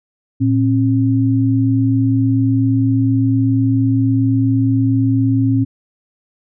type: tone pair together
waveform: sine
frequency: 113.54 / 269.2 Hz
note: A#2 / C4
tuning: -45 / +49 cents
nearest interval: octave + minor third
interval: 1494 cents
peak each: -14 dBFS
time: 0.4-5.65 s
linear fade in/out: 20 ms
effects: none